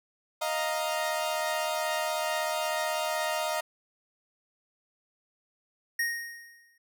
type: chord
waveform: sawtooth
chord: Eb suspended second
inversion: none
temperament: equal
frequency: 622.3 / 698.5 / 932.3 Hz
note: Eb5 / F5 / Bb5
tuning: 0 / 0 / 0 cents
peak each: -27 / -30 / -30 dBFS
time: 0.41-3.61 s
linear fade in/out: 10 ms
type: tone with exponential decay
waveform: square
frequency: 1864 Hz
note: A#6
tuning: 1 cent flat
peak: -25 dBFS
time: 5.99-6.78 s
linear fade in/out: 5 ms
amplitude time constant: 170 ms
effects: none

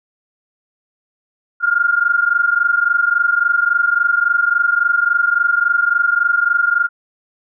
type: tone pair together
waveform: sine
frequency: 1396.9 / 1420.5 Hz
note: F6 / F6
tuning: 0 / +29 cents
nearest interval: unison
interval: 29 cents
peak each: -15 dBFS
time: 1.6-6.89 s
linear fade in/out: 50 ms
effects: none

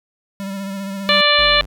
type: tone with vibrato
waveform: square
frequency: 196 Hz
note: G3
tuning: in tune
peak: -25 dBFS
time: 0.4-1.21 s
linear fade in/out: 0 ms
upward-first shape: sine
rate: 15 Hz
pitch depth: 32 cents each way
type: harmonic tone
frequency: 587.3 Hz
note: D5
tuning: in tune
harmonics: 1 / 2 / 3 / 4 / 5 / 6 / 7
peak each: -19 / -19 / -19 / -19 / -19 / -19 / -19 dBFS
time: 1.09-1.61 s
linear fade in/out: 0 ms
type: exponential two-way sweep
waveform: square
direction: down then up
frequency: 61 to 44.18 to 51.3 Hz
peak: -28 dBFS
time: 1.38-1.66 s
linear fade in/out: 10 ms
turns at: 1.5 s
effects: none

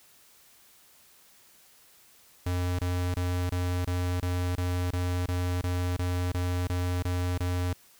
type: tone bursts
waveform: square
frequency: 89.4 Hz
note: F2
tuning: 41 cents sharp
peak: -27 dBFS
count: 15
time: 2.46-7.732 s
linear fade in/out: 5 ms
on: 330 ms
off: 23 ms
effects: white hiss -58 dBFS RMS until 7.99 s

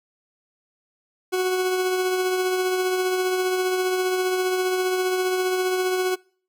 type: tone with tremolo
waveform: 40% pulse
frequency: 369.4 Hz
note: F#4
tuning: 3 cents flat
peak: -18 dBFS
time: 1.32-6.16 s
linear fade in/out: 20 ms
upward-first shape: triangle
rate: 15 Hz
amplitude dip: 35%
effects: noise-tail reverb RT60 0.5 s tail -26 dB re dry

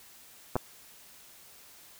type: clicks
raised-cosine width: 1 ms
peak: -14 dBFS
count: 2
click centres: 0.556 / 0.564 s
effects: white hiss -54 dBFS RMS until 1.99 s

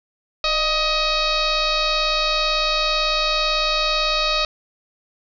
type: tone with frequency modulation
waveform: sine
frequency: 2531 Hz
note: D#7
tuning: 29 cents sharp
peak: -17 dBFS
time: 0.44-4.45 s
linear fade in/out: 2 ms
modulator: 640 Hz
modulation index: 3.5
effects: none

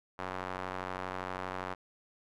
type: tone with band-pass filter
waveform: square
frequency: 46.25 Hz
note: F#1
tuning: in tune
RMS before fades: -39 dBFS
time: 0.18-1.75 s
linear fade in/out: 20 ms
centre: 1100 Hz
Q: 1.2
effects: none

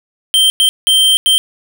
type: tone bursts at uneven times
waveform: square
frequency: 3136 Hz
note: G7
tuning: in tune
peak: -8 dBFS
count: 4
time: 0.34-0.5 / 0.6-0.69 / 0.87-1.17 / 1.26-1.38 s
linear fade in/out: 0 ms
effects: none

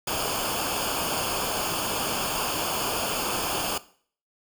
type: noise with comb filter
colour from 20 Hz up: pink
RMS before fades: -28 dBFS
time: 0.07-3.78 s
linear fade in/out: 5 ms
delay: 0.51 ms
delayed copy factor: -0.8
effects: noise-tail reverb RT60 0.5 s tail -18 dB re dry

